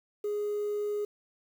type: tone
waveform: sine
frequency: 415.3 Hz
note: G#4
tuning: in tune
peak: -27 dBFS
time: 0.24-1.05 s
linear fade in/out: 5 ms
effects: tanh soft clip ceiling -27 dBFS + 9-bit